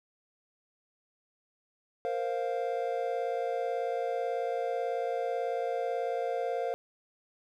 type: chord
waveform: triangle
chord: Bb suspended second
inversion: none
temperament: just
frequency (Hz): 466.2 / 524.4 / 699.2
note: Bb4 / C5 / F5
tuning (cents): 0 / +4 / +2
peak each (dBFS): -32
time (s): 2.05-6.74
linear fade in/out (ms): 0
effects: none